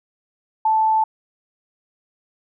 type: tone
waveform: sine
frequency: 877 Hz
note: A5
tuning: 6 cents flat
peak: -14 dBFS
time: 0.65-1.04 s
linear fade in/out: 5 ms
effects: none